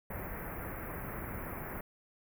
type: band-stop noise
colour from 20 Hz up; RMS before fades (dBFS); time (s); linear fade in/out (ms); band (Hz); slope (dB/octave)
pink; -41; 0.1-1.81; 5; 2200 to 12000; 48
effects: none